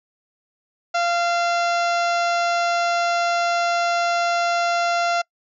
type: harmonic tone with a mistuned harmonic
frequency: 691 Hz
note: F5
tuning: 19 cents flat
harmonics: 1 / 2 / 3 / 4 / 5 / 6 / 7 / 8 / 9 / 10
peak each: -20 / -23 / -32 / -32 / -37 / -35 / -37 / -38 / -42 / -40 dBFS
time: 0.94-5.22 s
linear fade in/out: 10 ms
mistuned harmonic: 4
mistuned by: -31 cents
effects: noise-tail reverb RT60 0.1 s tail -26 dB re dry